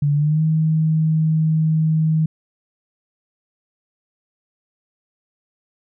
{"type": "tone with pitch glide", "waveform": "sine", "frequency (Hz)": [144.9, 158.01], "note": ["D3", "D#3"], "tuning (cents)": [-23, 27], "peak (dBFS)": -14, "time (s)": [0.02, 2.26], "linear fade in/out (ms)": 5, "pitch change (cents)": 150, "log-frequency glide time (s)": [0.14, 0.42], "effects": []}